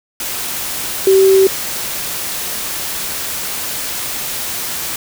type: tone in noise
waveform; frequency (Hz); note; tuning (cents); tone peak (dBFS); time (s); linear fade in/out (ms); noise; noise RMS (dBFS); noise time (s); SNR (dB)
sine; 384.6; G4; -33; -6; 1.07-1.47; 2; white; -22; 0.2-4.96; +13
effects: none